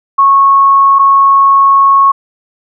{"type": "tone pair in turn", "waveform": "sine", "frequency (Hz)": [1100, 1100], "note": ["C#6", "C#6"], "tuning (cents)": [-14, -14], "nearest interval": "unison", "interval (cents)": 0, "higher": "neither", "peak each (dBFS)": -3, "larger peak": "neither", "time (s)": [[0.18, 0.99], [0.99, 2.12]], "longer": "second", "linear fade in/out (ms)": 10, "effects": []}